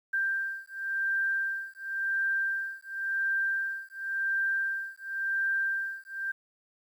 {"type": "beating tone pair", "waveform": "sine", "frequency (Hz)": [1579, 1579.93], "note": ["G6", "G6"], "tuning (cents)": [12, 13], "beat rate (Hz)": 0.93, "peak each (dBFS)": -31, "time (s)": [0.13, 6.32], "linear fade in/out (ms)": 10, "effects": ["10-bit"]}